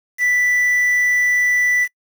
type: tone with quantisation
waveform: triangle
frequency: 1975.5 Hz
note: B6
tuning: in tune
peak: -12 dBFS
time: 0.18-1.88 s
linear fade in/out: 50 ms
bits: 6
effects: noise-tail reverb RT60 0.1 s tail -26 dB re dry